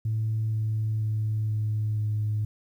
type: tone with pitch steps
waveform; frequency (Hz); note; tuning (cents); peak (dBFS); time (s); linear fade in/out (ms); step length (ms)
sine; 110 / 109.11 / 108.24 / 107.36 / 106.5; A2 / A2 / A2 / A2 / G#2; 0 / -14 / -28 / -42 / +44; -23; 0.05-2.45; 5; 480
effects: tanh soft clip ceiling -20 dBFS + 10-bit